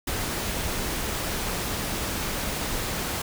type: noise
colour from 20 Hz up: pink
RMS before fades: -29 dBFS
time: 0.07-3.22 s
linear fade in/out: 5 ms
effects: none